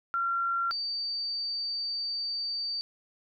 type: tone pair in turn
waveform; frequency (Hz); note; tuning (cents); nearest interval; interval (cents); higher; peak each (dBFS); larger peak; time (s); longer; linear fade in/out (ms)
sine; 1372 / 4615; F6 / D8; -31 / -31; octave + major sixth; 2100; second; -26 / -30; first; 0.14-0.71 / 0.71-2.81; second; 0
effects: none